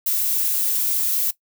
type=noise; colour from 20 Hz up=violet; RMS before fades=-21 dBFS; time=0.06-1.31 s; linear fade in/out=5 ms; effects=noise-tail reverb RT60 0.1 s tail -18 dB re dry